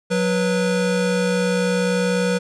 square tone pair together, 182.9 / 488.3 Hz, F#3 / B4, -20 / -20 cents, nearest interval octave + perfect fourth, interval 1700 cents, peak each -21 dBFS, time 0.1-2.39 s, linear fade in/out 20 ms, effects resampled to 22050 Hz

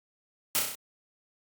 white noise with echo, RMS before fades -26 dBFS, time 0.55-0.59 s, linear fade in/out 0 ms, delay 32 ms, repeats 5, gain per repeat -3 dB, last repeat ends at 0.75 s, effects high-pass 100 Hz 12 dB/octave + Opus 48 kbps

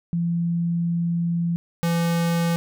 sine / square tone pair in turn, 170.2 / 169.02 Hz, F3 / E3, -44 / +44 cents, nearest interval unison, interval 12 cents, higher first, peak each -20 dBFS, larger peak neither, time 0.13-1.56 / 1.83-2.56 s, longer first, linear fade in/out 0 ms, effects none

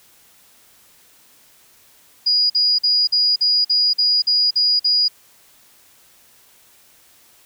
sine tone bursts, 4894 Hz, D#8, 29 cents flat, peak -13 dBFS, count 10, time 2.26-5.083 s, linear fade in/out 10 ms, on 240 ms, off 47 ms, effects white hiss -52 dBFS RMS until 7.45 s

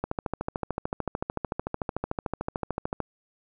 click train, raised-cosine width 1 ms, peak -14 dBFS, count 41, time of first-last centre 0.04-3.003 s, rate 13.5 Hz, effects none

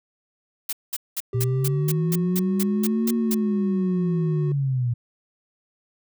blue noise bursts, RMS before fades -27 dBFS, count 12, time 0.69-3.346 s, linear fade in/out 5 ms, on 38 ms, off 200 ms
triangle tone with pitch glide, 392 to 365.7 Hz, G4 to F#4, 0 to -20 cents, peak -27 dBFS, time 1.33-4.52 s, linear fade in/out 2 ms, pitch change -120 cents, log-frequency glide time 1.57-2.02 s
sine linear two-way sweep, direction up then down, 117.1 to 232.5 to 117.1 Hz, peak -20 dBFS, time 1.34-4.94 s, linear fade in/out 10 ms, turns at 3.13 s
effects none

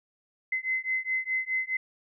sine beating tone pair, 2048 / 2052.8 Hz, C7 / C7, -38 / -34 cents, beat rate 4.8 Hz, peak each -30 dBFS, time 0.52-1.77 s, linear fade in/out 5 ms, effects none

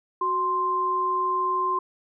sine tone pair together, 370 / 1046.5 Hz, F#4 / C6, 0 / 0 cents, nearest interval octave + tritone, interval 1800 cents, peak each -31 / -22 dBFS, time 0.21-1.79 s, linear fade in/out 5 ms, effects none

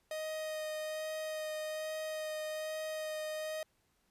45% pulse tone with vibrato, 622.3 Hz, D#5, in tune, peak -37 dBFS, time 0.11-3.63 s, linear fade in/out 2 ms, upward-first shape sine, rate 1.2 Hz, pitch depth 11 cents each way, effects pink hiss -75 dBFS RMS until 4.1 s + resampled to 32000 Hz

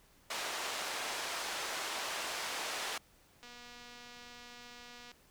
pink band-pass noise, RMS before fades -39 dBFS, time 0.3-2.98 s, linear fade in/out 5 ms, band 660 to 7500 Hz, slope 12 dB/octave
click train, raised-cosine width 0.2 ms, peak -35 dBFS, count 409, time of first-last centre 3.43-5.116 s, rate 242 Hz
effects pink hiss -65 dBFS RMS until 5.3 s

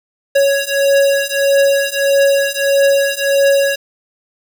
square beating tone pair, 554.4 / 556 Hz, C#5 / C#5, 0 / +5 cents, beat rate 1.6 Hz, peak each -15 / -14 dBFS, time 0.35-3.76 s, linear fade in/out 10 ms, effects 7-bit

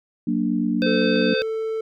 sine chord, Gb augmented, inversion none, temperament equal, 185 / 233.1 / 293.7 Hz, Gb3 / Bb3 / D4, 0 / 0 / 0 cents, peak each -25 / -22 / -24 dBFS, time 0.27-1.34 s, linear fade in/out 5 ms
harmonic tone, 515 Hz, C5, 28 cents flat, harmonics 1 / 3 / 5 / 7 / 9, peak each -23 / -28 / -30 / -31 / -33 dBFS, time 0.82-1.42 s, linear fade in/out 0 ms
triangle tone, 443.1 Hz, A4, 12 cents sharp, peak -21 dBFS, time 0.86-1.81 s, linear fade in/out 5 ms
clicks, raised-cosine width 0.3 ms, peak -27 dBFS, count 4, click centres 1.021 / 1.159 / 1.216 / 1.349 s
effects none

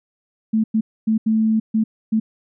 sine tone bursts at uneven times, 220 Hz, A3, in tune, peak -14 dBFS, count 6, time 0.53-0.64 / 0.74-0.81 / 1.07-1.18 / 1.26-1.6 / 1.74-1.84 / 2.12-2.2 s, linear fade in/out 10 ms, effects none

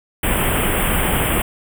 pink band-stop noise, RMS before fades -18 dBFS, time 0.23-1.42 s, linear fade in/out 5 ms, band 3300 to 8100 Hz, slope 96 dB/octave, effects none

